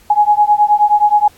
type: beating tone pair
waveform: sine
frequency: 830.6 / 840.1 Hz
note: G#5 / G#5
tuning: 0 / +20 cents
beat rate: 9.5 Hz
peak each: -11 dBFS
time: 0.1-1.28 s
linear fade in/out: 5 ms
effects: pink hiss -47 dBFS RMS until 1.37 s + AAC 64 kbps